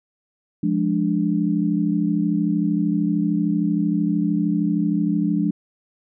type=chord; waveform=sine; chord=D diminished; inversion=first; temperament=equal; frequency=174.61 / 207.7 / 293.7 Hz; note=F3 / Ab3 / D4; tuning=0 / 0 / 0 cents; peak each=-22 dBFS; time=0.63-5.51 s; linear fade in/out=5 ms; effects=none